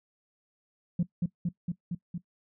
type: tone with echo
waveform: sine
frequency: 174.61 Hz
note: F3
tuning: in tune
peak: -21 dBFS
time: 0.99-1.03 s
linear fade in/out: 5 ms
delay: 230 ms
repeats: 5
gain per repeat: -2 dB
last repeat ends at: 2.18 s
effects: noise-tail reverb RT60 0.1 s tail -18 dB re dry + tanh soft clip ceiling -20 dBFS